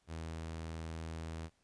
sawtooth tone, 81.1 Hz, E2, 28 cents flat, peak -37 dBFS, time 0.07-1.5 s, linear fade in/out 50 ms, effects pink hiss -75 dBFS RMS until 1.63 s + resampled to 22050 Hz

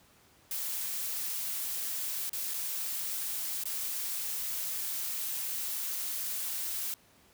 blue noise with dropouts, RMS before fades -35 dBFS, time 0.51-6.94 s, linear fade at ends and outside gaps 1 ms, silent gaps 2.295-2.331 / 2.537-2.541 / 3.637-3.655 s, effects pink hiss -62 dBFS RMS until 7.33 s + high-pass 60 Hz 12 dB/octave

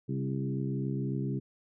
harmonic tone with a mistuned harmonic, 67.3 Hz, C2, 49 cents sharp, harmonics 2 / 3 / 4 / 5 / 6, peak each -32 / -36 / -38 / -40 / -42 dBFS, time 0.08-1.4 s, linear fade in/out 20 ms, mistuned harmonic 3, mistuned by -32 cents, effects none

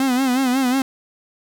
45% pulse tone with vibrato, 258.2 Hz, C4, 23 cents flat, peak -16 dBFS, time 0-0.82 s, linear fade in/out 2 ms, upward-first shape sine, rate 5.5 Hz, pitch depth 89 cents each way, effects none

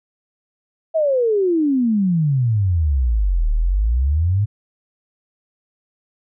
sine exponential two-way sweep, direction down then up, 661 to 36.71 to 108 Hz, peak -14 dBFS, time 0.94-4.46 s, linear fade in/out 20 ms, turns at 3.51 s, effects none

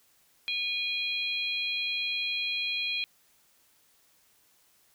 harmonic tone, 819 Hz, G#5, 24 cents flat, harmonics 3 / 4 / 5, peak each -31 / -33 / -36 dBFS, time 0.48-3.04 s, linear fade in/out 0 ms, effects white hiss -65 dBFS RMS until 4.94 s

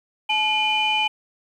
sine tone cluster, 860 / 2423 / 3019 Hz, A5 / D#7 / F#7, -40 / -47 / +34 cents, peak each -22 dBFS, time 0.29-1.08 s, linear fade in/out 10 ms, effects tanh soft clip ceiling -11 dBFS + 9-bit

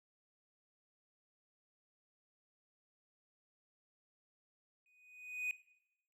triangle tone with exponential growth, 2489 Hz, D#7, in tune, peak -31 dBFS, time 4.86-5.51 s, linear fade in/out 1 ms, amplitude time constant 140 ms, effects noise-tail reverb RT60 0.8 s tail -18 dB re dry

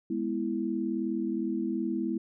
sine chord, E major, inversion first, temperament equal, 207.7 / 246.9 / 329.6 Hz, G#3 / B3 / E4, 0 / 0 / 0 cents, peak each -33 / -33 / -31 dBFS, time 0.1-2.18 s, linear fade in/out 5 ms, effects none

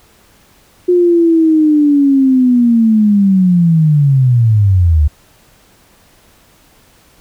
sine linear sweep, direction down, 360 to 71.1 Hz, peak -6 dBFS, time 0.88-5.08 s, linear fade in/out 10 ms, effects pink hiss -48 dBFS RMS until 7.2 s

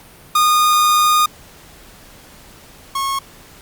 45% pulse tone pair in turn, 1226 / 1092.2 Hz, D#6 / C#6, -26 / -26 cents, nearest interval major second, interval 200 cents, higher first, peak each -11 / -18 dBFS, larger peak first, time 0.35-1.26 / 2.95-3.19 s, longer first, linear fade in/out 5 ms, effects pink hiss -43 dBFS RMS until 3.61 s + Opus 48 kbps

